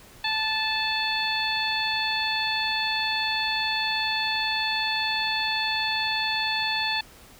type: harmonic tone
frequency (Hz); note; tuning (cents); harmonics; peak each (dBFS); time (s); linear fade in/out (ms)
875; A5; -10; 1 / 2 / 3 / 4 / 5; -30 / -30 / -30 / -30 / -30; 0.24-7.01; 5
effects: pink hiss -50 dBFS RMS until 7.39 s